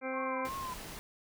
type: harmonic tone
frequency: 261.6 Hz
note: C4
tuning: in tune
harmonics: 1 / 2 / 3 / 4 / 5 / 6 / 8 / 9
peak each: -40 / -37 / -44 / -46 / -46 / -45 / -45 / -45 dBFS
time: 0.01-0.5 s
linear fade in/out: 50 ms
type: tone with vibrato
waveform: sine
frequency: 1046.5 Hz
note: C6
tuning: in tune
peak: -37 dBFS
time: 0.13-0.74 s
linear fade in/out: 10 ms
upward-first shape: triangle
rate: 2.9 Hz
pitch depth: 72 cents each way
type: noise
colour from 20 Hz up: pink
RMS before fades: -45 dBFS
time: 0.45-0.99 s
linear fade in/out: 0 ms
effects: none